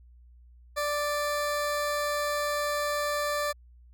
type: tone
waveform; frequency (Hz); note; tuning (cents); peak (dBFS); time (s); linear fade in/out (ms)
20% pulse; 587.3; D5; 0; -22; 0.76-3.53; 20
effects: added 60 Hz sine -51 dBFS peak until 3.93 s